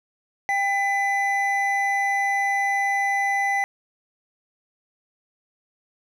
triangle tone pair together, 794.5 / 2002 Hz, G5 / B6, +23 / +23 cents, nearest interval octave + major third, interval 1600 cents, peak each -21 dBFS, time 0.49-3.64 s, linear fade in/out 0 ms, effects none

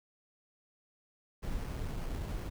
brown noise with sample-and-hold, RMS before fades -37 dBFS, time 1.42-2.5 s, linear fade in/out 20 ms, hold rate 3675 Hz, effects none

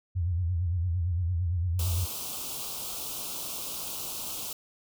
sine tone with vibrato, 87.31 Hz, F2, in tune, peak -25 dBFS, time 0.15-2.06 s, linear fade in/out 20 ms, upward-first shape sine, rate 8.8 Hz, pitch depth 110 cents each way
white band-stop noise, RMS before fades -36 dBFS, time 1.79-4.53 s, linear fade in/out 2 ms, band 1300 to 2600 Hz, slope 48 dB/octave
effects none

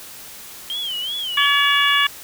sine tone with vibrato, 3136 Hz, G7, in tune, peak -23 dBFS, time 0.7-1.46 s, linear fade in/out 0 ms, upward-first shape sine, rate 2.7 Hz, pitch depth 140 cents each way
harmonic tone, 569 Hz, C#5, 45 cents sharp, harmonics 2 / 3 / 4 / 5 / 6, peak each -20 / -19 / -22 / -20 / -21 dBFS, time 1.37-2.07 s, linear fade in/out 5 ms
effects white hiss -38 dBFS RMS until 2.23 s

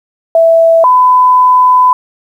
sine tone pair in turn, 659.3 / 1004.6 Hz, E5 / B5, 0 / +29 cents, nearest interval perfect fifth, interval 729 cents, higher second, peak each -3 dBFS, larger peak neither, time 0.35-0.84 / 0.84-1.93 s, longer second, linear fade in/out 2 ms, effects 7-bit

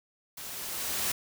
white noise with level ramp, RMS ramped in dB -42 to -29 dBFS, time 0.37-1.12 s, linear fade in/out 5 ms, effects none

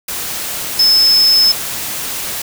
sine tone in noise, 5220 Hz, E8, 18 cents flat, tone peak -7 dBFS, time 0.79-1.52 s, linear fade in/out 5 ms, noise white, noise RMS -22 dBFS, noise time 0.08-2.42 s, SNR +12 dB, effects none

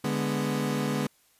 30% pulse chord, G# diminished, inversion second, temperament equal, 146.83 / 207.7 / 246.9 Hz, D3 / G#3 / B3, 0 / 0 / 0 cents, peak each -28 / -28 / -28 dBFS, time 0.04-1.07 s, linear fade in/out 5 ms, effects white hiss -64 dBFS RMS until 1.39 s + resampled to 32000 Hz

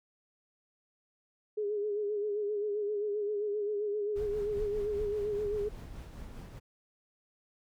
sine tone with vibrato, 415.3 Hz, G#4, in tune, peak -30 dBFS, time 1.57-5.69 s, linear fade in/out 10 ms, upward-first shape sine, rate 7.6 Hz, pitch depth 50 cents each way
brown noise with tremolo, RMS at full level -42 dBFS, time 4.15-6.6 s, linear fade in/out 20 ms, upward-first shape sine, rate 5 Hz, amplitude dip 35%
effects none

